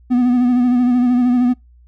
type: tone with vibrato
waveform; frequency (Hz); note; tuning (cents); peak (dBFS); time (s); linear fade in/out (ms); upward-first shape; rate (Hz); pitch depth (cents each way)
triangle; 246.9; B3; 0; -9; 0.1-1.54; 20; sine; 13; 39
effects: noise-tail reverb RT60 0.2 s tail -26 dB re dry + added 60 Hz sine -44 dBFS peak until 1.87 s